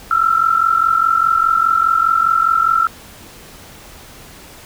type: tone pair together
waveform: sine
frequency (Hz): 1318.5 / 1363.4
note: E6 / F6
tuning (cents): 0 / -42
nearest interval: minor second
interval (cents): 58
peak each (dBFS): -14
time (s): 0.11-2.87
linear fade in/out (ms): 2
effects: pink hiss -39 dBFS RMS until 4.65 s